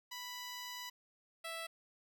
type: tone pair in turn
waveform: 10% pulse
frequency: 987.8 / 659.3 Hz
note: B5 / E5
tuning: 0 / 0 cents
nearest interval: perfect fifth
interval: 700 cents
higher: first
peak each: -35 / -33 dBFS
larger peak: second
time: 0.11-0.9 / 1.44-1.67 s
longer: first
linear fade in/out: 10 ms
effects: none